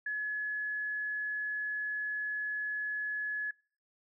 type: tone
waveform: sine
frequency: 1700 Hz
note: G#6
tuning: 40 cents sharp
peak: -32 dBFS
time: 0.06-3.51 s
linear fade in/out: 5 ms
effects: noise-tail reverb RT60 0.5 s tail -26 dB re dry